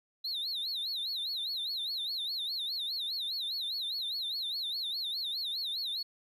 sine tone with vibrato, 3951 Hz, B7, in tune, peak -30 dBFS, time 0.24-6.03 s, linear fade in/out 10 ms, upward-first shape sine, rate 4.9 Hz, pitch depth 190 cents each way, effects tanh soft clip ceiling -32 dBFS + 11-bit

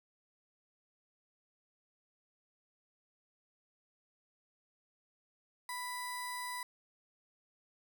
15% pulse tone with notch filter, 990 Hz, B5, 4 cents sharp, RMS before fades -41 dBFS, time 5.69-6.63 s, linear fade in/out 2 ms, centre 3000 Hz, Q 1.4, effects none

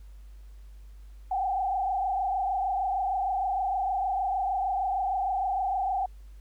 sine tone with frequency modulation, 767 Hz, G5, 38 cents flat, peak -25 dBFS, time 1.31-6.06 s, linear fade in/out 5 ms, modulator 26.5 Hz, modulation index 1.5, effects added 50 Hz sine -44 dBFS peak until 6.4 s + pink hiss -66 dBFS RMS until 6.4 s

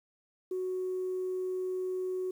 sine tone, 370 Hz, F#4, in tune, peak -30 dBFS, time 0.51-2.31 s, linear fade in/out 5 ms, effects tanh soft clip ceiling -27 dBFS + 10-bit

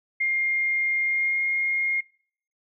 sine tone with pitch glide, 2120 to 2136 Hz, C7 to C7, +22 to +35 cents, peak -21 dBFS, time 0.2-2.01 s, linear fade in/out 10 ms, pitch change +13 cents, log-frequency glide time 1.05-1.41 s, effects noise-tail reverb RT60 0.6 s tail -23 dB re dry

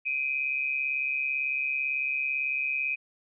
sine tone pair together, 2380 / 2518 Hz, D7 / D#7, +22 / +20 cents, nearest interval minor second, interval 98 cents, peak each -31 / -28 dBFS, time 0.05-2.96 s, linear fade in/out 20 ms, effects none

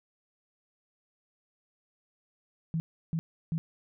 sine tone bursts, 162.7 Hz, E3, 22 cents flat, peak -27 dBFS, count 3, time 2.74-3.58 s, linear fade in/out 0 ms, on 60 ms, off 330 ms, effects none

